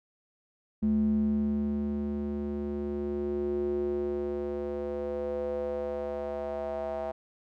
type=tone with band-pass filter sweep; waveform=square; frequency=72 Hz; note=D2; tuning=34 cents flat; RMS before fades=-31 dBFS; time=0.82-7.12 s; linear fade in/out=10 ms; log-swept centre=210 to 680 Hz; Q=5.1; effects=none